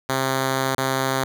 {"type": "tone with dropouts", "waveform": "5% pulse", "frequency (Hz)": 132.9, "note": "C3", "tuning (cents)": 27, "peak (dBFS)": -9, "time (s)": [0.09, 1.24], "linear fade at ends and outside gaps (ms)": 2, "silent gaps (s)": [0.75, 0.781], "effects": []}